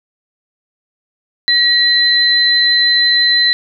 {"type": "tone pair together", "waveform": "sine", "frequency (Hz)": [1914, 4047], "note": ["A#6", "B7"], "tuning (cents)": [45, 42], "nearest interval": "octave + minor second", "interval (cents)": 1297, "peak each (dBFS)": [-14, -10], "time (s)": [1.48, 3.53], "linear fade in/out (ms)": 0, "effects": []}